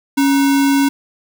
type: tone with sample-and-hold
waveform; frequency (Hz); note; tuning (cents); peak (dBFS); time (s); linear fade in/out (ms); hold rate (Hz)
sine; 277.2; C#4; 0; -10; 0.17-0.89; 10; 1225
effects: none